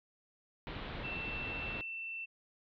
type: low-pass noise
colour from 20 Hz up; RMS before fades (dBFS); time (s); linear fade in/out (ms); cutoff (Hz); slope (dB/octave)
pink; -43; 0.67-1.81; 0; 3900; 48
type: tone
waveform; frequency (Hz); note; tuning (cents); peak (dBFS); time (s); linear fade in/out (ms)
sine; 2679; E7; +27; -39; 1.03-2.26; 20
effects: none